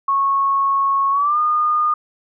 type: tone with pitch glide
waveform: sine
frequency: 1100 to 1220.5 Hz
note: C#6 to D#6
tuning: -14 to -34 cents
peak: -14 dBFS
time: 0.08-1.94 s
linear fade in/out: 5 ms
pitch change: +180 cents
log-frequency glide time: 1.11-1.39 s
effects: none